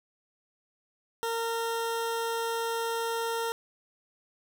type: tone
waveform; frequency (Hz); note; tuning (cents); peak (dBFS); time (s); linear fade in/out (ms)
20% pulse; 459.5; A#4; -25; -24; 1.23-3.52; 0
effects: none